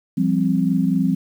sine chord, F suspended second, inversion none, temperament equal with one note detuned, 172.21 / 196 / 261.6 Hz, F3 / G3 / C4, -24 / 0 / 0 cents, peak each -20 dBFS, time 0.17-1.15 s, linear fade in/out 10 ms, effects 8-bit

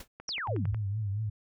pink noise with exponential decay, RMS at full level -38 dBFS, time 0-0.08 s, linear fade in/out 5 ms, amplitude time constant 17 ms
click train, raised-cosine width 0.5 ms, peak -29 dBFS, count 7, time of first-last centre 0.2-0.745 s, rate 11 Hz
sine exponential sweep, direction down, 5990 to 57.2 Hz, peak -32 dBFS, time 0.28-0.75 s, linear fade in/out 5 ms
sine tone with vibrato, 103.83 Hz, G#2, in tune, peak -29 dBFS, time 0.48-1.3 s, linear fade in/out 10 ms, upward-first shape triangle, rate 4.4 Hz, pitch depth 130 cents each way
effects none

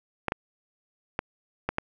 clicks, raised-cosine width 0.5 ms, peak -11 dBFS, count 5, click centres 0.283 / 0.321 / 1.191 / 1.69 / 1.784 s, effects none

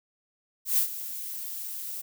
violet noise with ADSR envelope, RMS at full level -22 dBFS, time 0.65-2.02 s, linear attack 130 ms, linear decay 95 ms, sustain -14 dB, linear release 14 ms, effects none

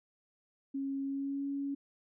sine tone with pitch glide, 273.7 to 279.3 Hz, C#4 to C#4, -22 to +13 cents, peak -33 dBFS, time 0.74-1.75 s, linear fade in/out 10 ms, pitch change +35 cents, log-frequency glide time 1.03-1.46 s, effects none

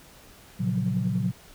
sine chord, Gb major seventh, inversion first, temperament equal with one note detuned, 116.54 / 137.48 / 174.61 / 185 Hz, Bb2 / Db3 / F3 / Gb3, 0 / -14 / 0 / 0 cents, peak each -28 / -30 / -30 / -26 dBFS, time 0.59-1.32 s, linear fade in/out 20 ms, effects tanh soft clip ceiling -15 dBFS + pink hiss -51 dBFS RMS until 1.54 s

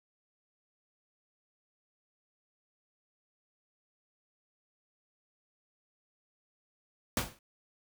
pink noise with exponential decay, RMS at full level -27 dBFS, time 7.17-7.39 s, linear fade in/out 2 ms, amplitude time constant 46 ms, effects none

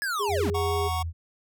square linear sweep, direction down, 1720 to 150 Hz, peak -27 dBFS, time 0.02-0.5 s, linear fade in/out 0 ms
sine tone with vibrato, 408.5 Hz, G#4, 29 cents flat, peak -27 dBFS, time 0.19-0.89 s, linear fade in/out 20 ms, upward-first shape square, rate 5.9 Hz, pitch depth 8 cents each way
sine tone with pitch glide, 86.5 to 82.69 Hz, F2 to E2, -16 to +6 cents, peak -28 dBFS, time 0.28-1.13 s, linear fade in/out 50 ms, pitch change -78 cents, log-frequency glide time 0.66-0.98 s
square chord, F# major, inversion none, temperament equal, 740 / 932.3 / 1108.7 Hz, F#5 / A#5 / C#6, 0 / 0 / 0 cents, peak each -32 / -37 / -32 dBFS, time 0.54-1.03 s, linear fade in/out 10 ms
effects none

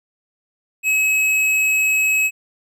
triangle tone with hard clipping, 2564 Hz, E7, 49 cents flat, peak -16 dBFS, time 0.83-2.31 s, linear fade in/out 50 ms, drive 15 dB, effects none

